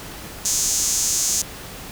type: tone with high-pass filter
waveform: sawtooth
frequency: 220 Hz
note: A3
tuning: in tune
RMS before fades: -21 dBFS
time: 0.45-1.42 s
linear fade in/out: 5 ms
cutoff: 6500 Hz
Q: 3.8
effects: pink hiss -36 dBFS RMS until 1.91 s